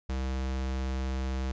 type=tone; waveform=square; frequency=65.41 Hz; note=C2; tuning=in tune; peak=-30 dBFS; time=0.09-1.52 s; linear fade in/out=5 ms; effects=resampled to 16000 Hz + 12-bit